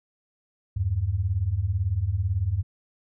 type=beating tone pair; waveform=sine; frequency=81.5 / 99.5 Hz; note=E2 / G2; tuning=-19 / +26 cents; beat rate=18 Hz; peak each=-27 / -24 dBFS; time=0.76-2.63 s; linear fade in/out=10 ms; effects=none